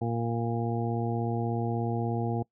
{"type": "harmonic tone", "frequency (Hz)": 116.54, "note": "A#2", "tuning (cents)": 0, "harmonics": [1, 2, 3, 4, 6, 7], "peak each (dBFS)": [-30, -33, -35, -36, -38, -38], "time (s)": [0.01, 2.43], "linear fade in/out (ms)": 10, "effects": ["noise-tail reverb RT60 0.1 s tail -23 dB re dry"]}